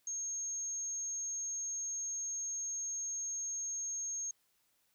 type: tone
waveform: sine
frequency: 6480 Hz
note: G#8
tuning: 43 cents flat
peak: -36 dBFS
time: 0.07-4.31 s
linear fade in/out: 2 ms
effects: white hiss -75 dBFS RMS until 4.94 s